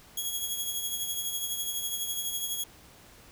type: tone with tremolo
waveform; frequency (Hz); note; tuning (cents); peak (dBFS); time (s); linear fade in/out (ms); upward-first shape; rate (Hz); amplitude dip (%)
10% pulse; 3321; G#7; -1; -20; 0.17-2.64; 5; triangle; 12; 55
effects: pink hiss -54 dBFS RMS until 3.31 s